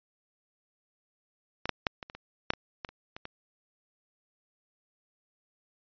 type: clicks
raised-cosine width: 0.3 ms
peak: -16 / -10 / -9 / -23 / -27 / -27 / -8 / -21 / -19 / -30 / -25 / -23 dBFS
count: 12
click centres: 1.656 / 1.693 / 1.868 / 2.028 / 2.099 / 2.15 / 2.504 / 2.536 / 2.848 / 2.89 / 3.165 / 3.254 s
effects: resampled to 11025 Hz